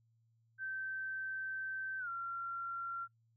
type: tone with pitch glide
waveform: sine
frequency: 1549 to 1372.1 Hz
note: G6 to F6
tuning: -21 to -31 cents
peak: -38 dBFS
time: 0.58-3.08 s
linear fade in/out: 50 ms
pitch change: -210 cents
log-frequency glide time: 1.99-2.09 s
effects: noise-tail reverb RT60 0.1 s tail -26 dB re dry + added 114 Hz sine -70 dBFS peak until 3.36 s